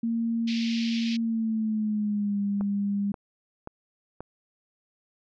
sine tone with pitch glide, 230 to 201.4 Hz, A#3 to G3, -23 to +47 cents, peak -24 dBFS, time 0.03-3.12 s, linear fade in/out 5 ms, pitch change -230 cents, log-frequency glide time 1.17-2.4 s
pink band-pass noise, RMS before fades -37 dBFS, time 0.47-1.17 s, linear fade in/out 10 ms, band 2200 to 5400 Hz, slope 48 dB/octave
click train, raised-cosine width 1 ms, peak -23 dBFS, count 4, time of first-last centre 2.61-4.206 s, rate 1.88 Hz
effects none

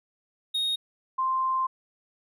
triangle / sine tone pair in turn, 3729 / 1046.4 Hz, A#7 / C6, 0 / 0 cents, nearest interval octave + minor seventh, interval 2200 cents, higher first, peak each -23 dBFS, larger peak neither, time 0.54-0.76 / 1.18-1.67 s, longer second, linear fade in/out 10 ms, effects none

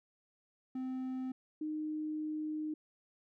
triangle / sine tone pair in turn, 258.6 / 307.5 Hz, C4 / D#4, -20 / -20 cents, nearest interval minor third, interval 300 cents, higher second, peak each -34 / -35 dBFS, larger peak first, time 0.75-1.32 / 1.61-2.74 s, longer second, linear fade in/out 5 ms, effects none

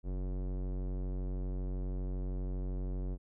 square tone with low-pass filter, 46.33 Hz, F#1, 3 cents sharp, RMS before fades -36 dBFS, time 0.03-3.18 s, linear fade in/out 50 ms, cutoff 440 Hz, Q 1, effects none

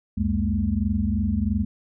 sine tone cluster, 68 / 89.5 / 207 / 230 Hz, C#2 / F2 / G#3 / A#3, -33 / +43 / -5 / -23 cents, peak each -27 / -26 / -24 / -28 dBFS, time 0.17-1.65 s, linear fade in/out 10 ms, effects none

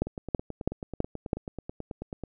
two click trains, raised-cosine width 2 ms, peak -11 / -22 dBFS, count 5 / 21, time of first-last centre 0.02-1.331 / 0.07-2.237 s, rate 3.05 / 9.23 Hz, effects none

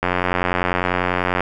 click train, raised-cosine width 0.5 ms, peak -3 dBFS, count 125, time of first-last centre 0.03-1.406 s, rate 90.1 Hz, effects none

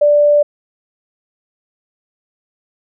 sine tone, 587.3 Hz, D5, in tune, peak -7 dBFS, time 0.01-0.43 s, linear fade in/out 10 ms, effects none

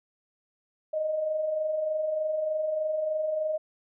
sine tone pair together, 599 / 622.3 Hz, D5 / D#5, +34 / 0 cents, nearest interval minor second, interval 66 cents, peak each -37 / -26 dBFS, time 0.93-3.58 s, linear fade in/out 10 ms, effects none

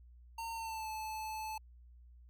square tone with pitch glide, 913 to 870.3 Hz, A#5 to A5, -36 to -19 cents, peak -40 dBFS, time 0.38-1.58 s, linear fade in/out 5 ms, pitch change -83 cents, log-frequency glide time 0.53-0.89 s, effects added 60 Hz sine -55 dBFS peak until 2.29 s

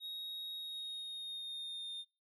triangle tone with pitch glide, 3769 to 3645 Hz, A#7 to A#7, +18 to -40 cents, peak -40 dBFS, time 0-2.05 s, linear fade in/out 50 ms, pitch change -58 cents, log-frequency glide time 0.55-1.94 s, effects noise-tail reverb RT60 0.3 s tail -23 dB re dry

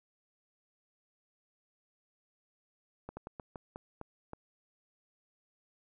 slowing click train, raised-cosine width 1 ms, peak -28 dBFS, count 8, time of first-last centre 3.09-4.334 s, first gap 80 ms, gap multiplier 1.26, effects none

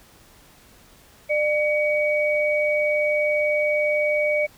sine tone pair together, 599 / 2260 Hz, D5 / C#7, +34 / +33 cents, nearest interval octave + major seventh, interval 2299 cents, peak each -20 / -23 dBFS, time 1.29-4.47 s, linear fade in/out 20 ms, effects pink hiss -52 dBFS RMS until 4.57 s

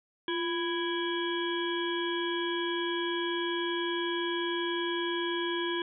harmonic tone with a mistuned harmonic, 331 Hz, E4, 7 cents sharp, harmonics 1 / 3 / 5 / 7 / 9 / 10, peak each -31 / -37 / -37 / -44 / -43 / -37 dBFS, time 0.28-5.82 s, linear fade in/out 2 ms, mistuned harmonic 1, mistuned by +74 cents, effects none

